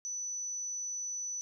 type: tone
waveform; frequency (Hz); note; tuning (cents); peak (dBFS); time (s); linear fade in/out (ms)
sine; 5970; F#8; +15; -35; 0.05-1.41; 0
effects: none